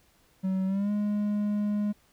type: tone with pitch glide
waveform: triangle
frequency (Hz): 189.2 to 207.5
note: F#3 to G#3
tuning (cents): +39 to -1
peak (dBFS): -23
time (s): 0.43-1.93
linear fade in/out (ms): 20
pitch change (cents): +160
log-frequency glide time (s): 0.66-0.91
effects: pink hiss -64 dBFS RMS until 2.12 s